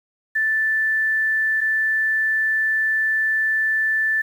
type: tone pair in turn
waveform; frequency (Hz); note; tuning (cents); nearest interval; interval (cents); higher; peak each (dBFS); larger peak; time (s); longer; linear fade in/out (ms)
sine; 1760 / 1760; A6 / A6; 0 / 0; unison; 0; neither; -17; neither; 0.35-1.61 / 1.61-4.22; second; 10
effects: 8-bit